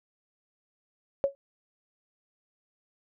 sine tone with exponential decay, 554.4 Hz, C#5, in tune, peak -17 dBFS, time 1.24-1.35 s, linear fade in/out 0 ms, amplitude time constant 22 ms, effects none

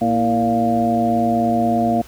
harmonic tone with a mistuned harmonic, 116.3 Hz, A#2, 4 cents flat, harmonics 1 / 2 / 3 / 4 / 5 / 6, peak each -29 / -18 / -25 / -29 / -26 / -18 dBFS, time 0.01-2.02 s, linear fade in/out 10 ms, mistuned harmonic 3, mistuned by -94 cents, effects added 60 Hz sine -44 dBFS peak until 2.07 s + pink hiss -44 dBFS RMS until 2.07 s

